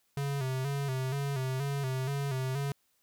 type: tone with vibrato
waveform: square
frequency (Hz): 135.4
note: C#3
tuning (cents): -40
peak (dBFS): -31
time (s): 0.17-2.72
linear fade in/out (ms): 2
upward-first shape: square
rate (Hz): 2.1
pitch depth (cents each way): 63
effects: white hiss -73 dBFS RMS until 3.02 s